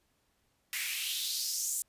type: noise with high-pass filter sweep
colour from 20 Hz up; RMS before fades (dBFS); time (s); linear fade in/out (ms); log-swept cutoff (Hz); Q
white; -34; 0.73-1.82; 0; 1900 to 8000; 3.5
effects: pink hiss -74 dBFS RMS until 1.88 s + resampled to 32000 Hz